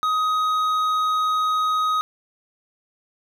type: tone with hard clipping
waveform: sine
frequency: 1257 Hz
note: D#6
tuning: 17 cents sharp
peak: -20 dBFS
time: 0.03-2.01 s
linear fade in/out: 0 ms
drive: 6 dB
effects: none